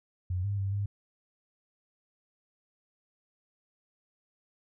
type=tone with pitch steps; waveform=sine; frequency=90.9 / 100.9 / 97.9 / 101 Hz; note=F#2 / G#2 / G2 / G#2; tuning=-30 / -49 / -2 / -48 cents; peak=-28 dBFS; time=0.3-0.86 s; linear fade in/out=5 ms; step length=140 ms; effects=none